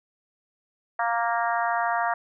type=harmonic tone; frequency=233.1 Hz; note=A#3; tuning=in tune; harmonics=3 / 4 / 5 / 6 / 7 / 8; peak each=-26 / -28 / -30 / -32 / -33 / -34 dBFS; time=0.99-2.14 s; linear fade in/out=5 ms; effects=none